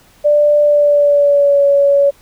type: tone with pitch glide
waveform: sine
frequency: 590 to 563.7 Hz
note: D5 to C#5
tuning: +8 to +29 cents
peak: -7 dBFS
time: 0.24-2.11 s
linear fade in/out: 20 ms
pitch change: -79 cents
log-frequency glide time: 0.61-1.64 s
effects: pink hiss -48 dBFS RMS until 2.21 s